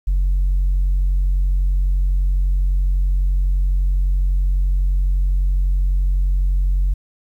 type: tone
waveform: sine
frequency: 45.93 Hz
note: F#1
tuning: 12 cents flat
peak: -12 dBFS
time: 0.07-6.94 s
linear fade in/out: 10 ms
effects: tanh soft clip ceiling -12 dBFS + 9-bit